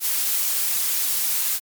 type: noise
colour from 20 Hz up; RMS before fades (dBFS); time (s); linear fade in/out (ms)
blue; -22; 0-1.6; 50
effects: MP3 96 kbps